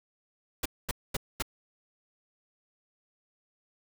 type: noise bursts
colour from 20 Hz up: pink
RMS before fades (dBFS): -30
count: 4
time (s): 0.63-1.424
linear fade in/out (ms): 5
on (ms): 26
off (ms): 230
effects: none